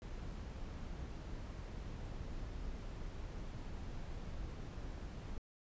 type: noise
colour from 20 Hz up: brown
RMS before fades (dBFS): -45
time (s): 0.02-5.38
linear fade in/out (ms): 0
effects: resampled to 16000 Hz